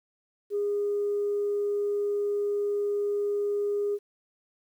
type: tone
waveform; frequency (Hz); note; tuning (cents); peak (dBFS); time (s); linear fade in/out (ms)
sine; 409.2; G#4; -26; -24; 0.5-3.99; 50
effects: tanh soft clip ceiling -20 dBFS + 10-bit